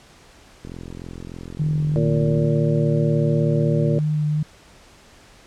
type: click train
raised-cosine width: 3 ms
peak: -22 dBFS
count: 79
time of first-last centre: 0.65-2.447 s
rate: 43.4 Hz
type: tone with vibrato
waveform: sine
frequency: 151.5 Hz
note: D#3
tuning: 46 cents flat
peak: -18 dBFS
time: 1.59-4.43 s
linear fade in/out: 5 ms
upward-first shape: triangle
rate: 2.9 Hz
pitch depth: 16 cents each way
type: harmonic tone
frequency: 115.2 Hz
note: A#2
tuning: 20 cents flat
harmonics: 1 / 2 / 3 / 4 / 5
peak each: -26 / -26 / -26 / -26 / -26 dBFS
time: 1.96-3.99 s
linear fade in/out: 0 ms
effects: pink hiss -49 dBFS RMS until 5.46 s + low-pass 8000 Hz 12 dB/octave